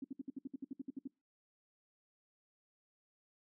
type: tone bursts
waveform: sine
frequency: 270 Hz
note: C#4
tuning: 45 cents flat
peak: -39 dBFS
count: 13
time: 0.02-1.076 s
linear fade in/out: 5 ms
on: 24 ms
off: 62 ms
effects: noise-tail reverb RT60 0.3 s tail -25 dB re dry